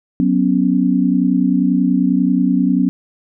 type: chord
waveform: sine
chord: F# suspended fourth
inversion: none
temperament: equal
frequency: 185 / 246.9 / 277.2 Hz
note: F#3 / B3 / C#4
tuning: 0 / 0 / 0 cents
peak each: -16 dBFS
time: 0.2-2.89 s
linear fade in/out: 0 ms
effects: none